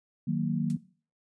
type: chord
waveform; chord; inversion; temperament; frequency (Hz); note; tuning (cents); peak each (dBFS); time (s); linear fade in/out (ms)
sine; D# minor; none; equal; 155.56 / 185 / 233.1; D#3 / F#3 / A#3; 0 / 0 / 0; -30; 0.27-0.77; 10
type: noise with exponential decay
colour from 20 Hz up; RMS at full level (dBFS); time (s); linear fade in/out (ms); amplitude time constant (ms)
blue; -42; 0.7-0.78; 0; 16
effects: noise-tail reverb RT60 0.4 s tail -18 dB re dry + resampled to 22050 Hz